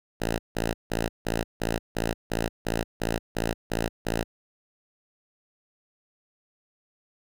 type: tone bursts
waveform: 5% pulse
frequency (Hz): 56.4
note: A1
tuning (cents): +44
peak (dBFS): -14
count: 12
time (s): 0.2-4.24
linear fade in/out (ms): 20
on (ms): 190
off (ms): 160
effects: none